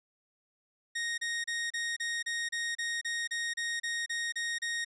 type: tone bursts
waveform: sawtooth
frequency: 1864.7 Hz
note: A#6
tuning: in tune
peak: -28 dBFS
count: 15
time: 0.95-4.848 s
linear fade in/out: 10 ms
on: 230 ms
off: 32 ms
effects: resampled to 22050 Hz